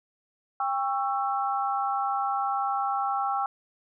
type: chord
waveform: sine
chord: C# diminished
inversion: second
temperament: just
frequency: 798.3 / 1108.7 / 1330.5 Hz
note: G5 / C#6 / E6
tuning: +31 / 0 / +16 cents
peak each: -27 / -32 / -30 dBFS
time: 0.6-3.46 s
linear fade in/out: 2 ms
effects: none